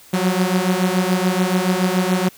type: beating tone pair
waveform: sawtooth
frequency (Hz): 180.5 / 187.5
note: F#3 / F#3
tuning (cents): -43 / +23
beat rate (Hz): 7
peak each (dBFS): -15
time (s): 0.13-2.29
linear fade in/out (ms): 10
effects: white hiss -46 dBFS RMS until 2.37 s